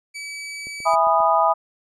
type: tone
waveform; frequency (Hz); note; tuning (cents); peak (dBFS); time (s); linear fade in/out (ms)
sawtooth; 2291; D7; -44; -27; 0.14-0.96; 20
type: click train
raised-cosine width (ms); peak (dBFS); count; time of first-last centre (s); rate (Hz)
2; -30; 5; 0.67-1.204; 7.49
type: chord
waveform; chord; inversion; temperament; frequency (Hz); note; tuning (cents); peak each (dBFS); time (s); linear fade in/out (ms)
sine; E major seventh; none; just; 659.3 / 824.1 / 988.9 / 1236.1; E5 / G#5 / B5 / D#6; 0 / -14 / +2 / -12; -20; 0.85-1.54; 20
effects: resampled to 24000 Hz